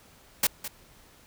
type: noise with echo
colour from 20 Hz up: white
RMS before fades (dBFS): -22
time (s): 0.43-0.47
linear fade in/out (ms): 5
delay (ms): 210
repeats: 1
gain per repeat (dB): -13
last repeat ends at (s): 0.68
effects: pink hiss -56 dBFS RMS until 1.26 s